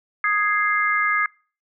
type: chord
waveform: sine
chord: Ab major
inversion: second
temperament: equal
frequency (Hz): 1244.5 / 1661.2 / 2093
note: Eb6 / Ab6 / C7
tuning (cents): 0 / 0 / 0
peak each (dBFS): -22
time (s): 0.24-1.26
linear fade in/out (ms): 2
effects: noise-tail reverb RT60 0.4 s tail -26 dB re dry